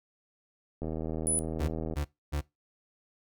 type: click train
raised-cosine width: 2 ms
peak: -22 dBFS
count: 90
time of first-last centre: 0.82-1.937 s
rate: 79.7 Hz
type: tone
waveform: sine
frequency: 9956 Hz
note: D#9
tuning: in tune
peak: -25 dBFS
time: 1.27-1.39 s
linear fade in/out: 0 ms
type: tone bursts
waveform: 35% pulse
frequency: 73.42 Hz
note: D2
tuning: in tune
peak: -27 dBFS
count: 3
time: 1.59-2.415 s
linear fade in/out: 20 ms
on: 95 ms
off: 270 ms
effects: noise-tail reverb RT60 0.2 s tail -21 dB re dry